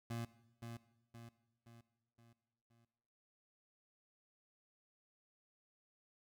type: tone with echo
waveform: 25% pulse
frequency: 116.54 Hz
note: A#2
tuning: in tune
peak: -37 dBFS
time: 0.1-0.25 s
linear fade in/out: 5 ms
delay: 520 ms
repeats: 5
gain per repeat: -6 dB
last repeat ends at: 2.85 s
effects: noise-tail reverb RT60 1.0 s tail -17 dB re dry